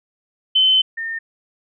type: tone pair in turn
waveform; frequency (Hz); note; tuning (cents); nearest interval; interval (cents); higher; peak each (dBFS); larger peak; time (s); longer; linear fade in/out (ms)
sine; 3059 / 1818.9; G7 / A#6; -43 / -43; major sixth; 900; first; -11 / -23; first; 0.55-0.82 / 0.97-1.19; first; 10
effects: none